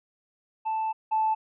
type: tone pair in turn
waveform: triangle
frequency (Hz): 880 / 874.9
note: A5 / A5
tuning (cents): 0 / -10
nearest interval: unison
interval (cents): 10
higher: first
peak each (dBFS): -23 / -18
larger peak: second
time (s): 0.65-0.93 / 1.11-1.35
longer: first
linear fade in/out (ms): 20
effects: tanh soft clip ceiling -19 dBFS + resampled to 8000 Hz